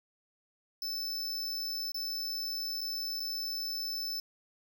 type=tone with dropouts; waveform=square; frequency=5274 Hz; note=E8; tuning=in tune; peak=-34 dBFS; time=0.82-4.2 s; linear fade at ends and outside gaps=2 ms; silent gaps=1.919-1.944 / 2.809-2.813 / 3.198-3.202 s; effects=none